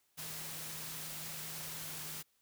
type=tone in noise; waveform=sine; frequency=157.3 Hz; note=D#3; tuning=19 cents sharp; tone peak=-53 dBFS; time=0.17-2.23 s; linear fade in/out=20 ms; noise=white; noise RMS=-44 dBFS; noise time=0.17-2.23 s; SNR=-12 dB; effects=white hiss -75 dBFS RMS until 2.41 s